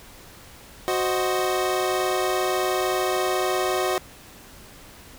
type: chord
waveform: 25% pulse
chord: C diminished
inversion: second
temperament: equal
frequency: 370 / 523.3 / 622.3 Hz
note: Gb4 / C5 / Eb5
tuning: 0 / 0 / 0 cents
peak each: -20 / -25 / -24 dBFS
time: 0.88-3.98 s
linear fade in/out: 0 ms
effects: pink hiss -46 dBFS RMS until 5.18 s